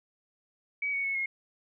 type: tone with pitch steps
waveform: sine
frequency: 2273 / 2228 / 2200 / 2155 Hz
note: C#7 / C#7 / C#7 / C#7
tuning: +43 / +8 / -14 / -49 cents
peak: -28 dBFS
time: 0.82-1.26 s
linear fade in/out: 5 ms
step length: 110 ms
effects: none